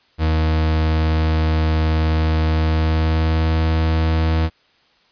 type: tone with pitch glide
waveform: 40% pulse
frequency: 79 to 80.33 Hz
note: D#2 to E2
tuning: +27 to -44 cents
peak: -14 dBFS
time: 0.18-4.5 s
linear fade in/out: 50 ms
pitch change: +29 cents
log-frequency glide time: 2.42-3.59 s
effects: white hiss -57 dBFS RMS until 5.11 s + resampled to 11025 Hz